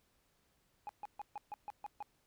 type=tone bursts; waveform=sine; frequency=830.6 Hz; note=G#5; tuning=in tune; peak=-38 dBFS; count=8; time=0.87-2.026 s; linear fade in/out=0 ms; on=22 ms; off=140 ms; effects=tanh soft clip ceiling -39 dBFS + pink hiss -75 dBFS RMS until 2.26 s